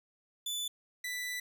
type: tone pair in turn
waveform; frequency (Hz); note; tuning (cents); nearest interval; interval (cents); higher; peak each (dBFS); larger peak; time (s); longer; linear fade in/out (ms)
sawtooth; 3488 / 1981.1; A7 / B6; -16 / +5; minor seventh; 979; first; -31 / -32; first; 0.46-0.68 / 1.04-1.4; second; 5
effects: none